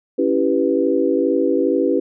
sine chord, C# half-diminished seventh, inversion none, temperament equal, 277.2 / 329.6 / 392 / 493.9 Hz, C#4 / E4 / G4 / B4, 0 / 0 / 0 / 0 cents, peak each -20 dBFS, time 0.18-2 s, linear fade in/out 10 ms, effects none

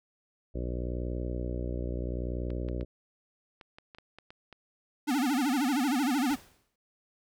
harmonic tone, 60.7 Hz, B1, 29 cents flat, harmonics 1 / 2 / 3 / 4 / 5 / 6 / 7 / 8 / 9 / 10, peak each -33 / -39 / -44 / -43 / -42 / -42 / -47 / -46 / -45 / -49 dBFS, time 0.54-2.85 s, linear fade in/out 20 ms
clicks, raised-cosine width 0.3 ms, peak -32 dBFS, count 10, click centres 2.504 / 2.687 / 2.81 / 3.612 / 3.785 / 3.948 / 3.985 / 4.186 / 4.305 / 4.527 s
square tone with vibrato, 269 Hz, C4, 48 cents sharp, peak -26 dBFS, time 5.07-6.36 s, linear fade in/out 20 ms, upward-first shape sine, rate 13 Hz, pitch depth 200 cents each way
pink noise with exponential decay, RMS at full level -44 dBFS, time 6.3-6.76 s, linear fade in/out 5 ms, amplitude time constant 100 ms
effects none

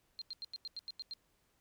sine tone bursts, 4186 Hz, C8, in tune, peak -40 dBFS, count 9, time 0.19-1.136 s, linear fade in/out 0 ms, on 26 ms, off 89 ms, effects pink hiss -75 dBFS RMS until 1.6 s

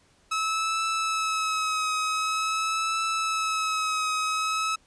sawtooth tone with vibrato, 1292 Hz, E6, 35 cents flat, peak -21 dBFS, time 0.31-4.76 s, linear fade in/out 10 ms, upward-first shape triangle, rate 0.46 Hz, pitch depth 34 cents each way, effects pink hiss -62 dBFS RMS until 4.86 s + resampled to 22050 Hz

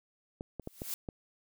clicks, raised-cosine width 2 ms, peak -25 dBFS, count 5, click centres 0.409 / 0.597 / 0.674 / 0.819 / 1.088 s
blue noise with exponential growth, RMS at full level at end -34 dBFS, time 0.62-0.94 s, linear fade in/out 0 ms, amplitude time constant 68 ms
effects none

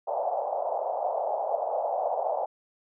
pink band-pass noise, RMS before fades -29 dBFS, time 0.07-2.46 s, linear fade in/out 10 ms, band 570 to 820 Hz, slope 48 dB/octave, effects none

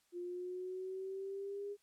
sine exponential sweep, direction up, 350 to 408.7 Hz, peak -40 dBFS, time 0.12-1.77 s, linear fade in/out 50 ms, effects white hiss -75 dBFS RMS until 1.82 s + low-pass 11000 Hz 12 dB/octave

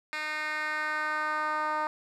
10% pulse tone with band-pass filter sweep, 306.1 Hz, D#4, 28 cents flat, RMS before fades -31 dBFS, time 0.13-1.87 s, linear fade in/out 0 ms, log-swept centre 2500 to 1000 Hz, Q 2, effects none

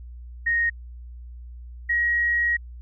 sine tone pair in turn, 1864.7 / 1896.2 Hz, A#6 / A#6, 0 / +29 cents, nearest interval unison, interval 29 cents, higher second, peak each -19 dBFS, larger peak neither, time 0.46-0.7 / 1.89-2.57 s, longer second, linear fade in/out 10 ms, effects added 60 Hz sine -37 dBFS peak until 2.81 s

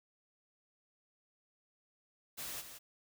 white noise with echo, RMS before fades -43 dBFS, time 2.37-2.62 s, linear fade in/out 20 ms, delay 170 ms, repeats 1, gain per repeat -8 dB, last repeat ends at 2.79 s, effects none

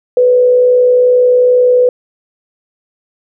sine tone with frequency modulation, 496.9 Hz, B4, 11 cents sharp, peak -5 dBFS, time 0.17-1.89 s, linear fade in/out 2 ms, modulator 62.4 Hz, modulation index 0.25, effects none

